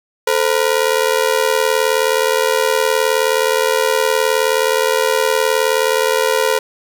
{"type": "ring-modulated tone", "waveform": "sawtooth", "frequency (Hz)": 480, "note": "B4", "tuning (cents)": -49, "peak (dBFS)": -6, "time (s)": [0.27, 6.59], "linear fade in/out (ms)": 5, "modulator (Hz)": 39.6, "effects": []}